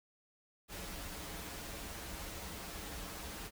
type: noise with comb filter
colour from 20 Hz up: pink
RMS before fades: -45 dBFS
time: 0.68-3.51 s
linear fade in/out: 50 ms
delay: 8 ms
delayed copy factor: -0.6
effects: none